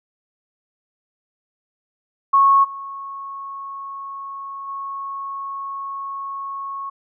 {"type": "tone with level steps", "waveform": "sine", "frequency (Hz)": 1100, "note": "C#6", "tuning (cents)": -14, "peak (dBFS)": [-10, -29, -26], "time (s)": [2.33, 6.9], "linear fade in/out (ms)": 10, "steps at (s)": [2.63, 4.67], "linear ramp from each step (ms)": 20, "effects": []}